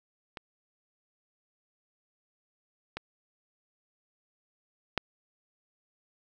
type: clicks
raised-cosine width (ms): 0.3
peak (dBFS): -23 / -19 / -10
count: 3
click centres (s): 0.372 / 2.97 / 4.977
effects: none